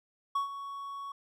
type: tone with ADSR envelope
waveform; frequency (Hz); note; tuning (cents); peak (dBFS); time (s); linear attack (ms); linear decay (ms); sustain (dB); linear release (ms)
triangle; 1115; C#6; +10; -24; 0.35-1.12; 7; 120; -12; 4
effects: none